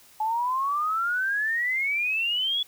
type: exponential sweep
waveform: sine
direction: up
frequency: 852 to 3429 Hz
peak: -23 dBFS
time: 0.2-2.63 s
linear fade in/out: 5 ms
effects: white hiss -54 dBFS RMS until 2.67 s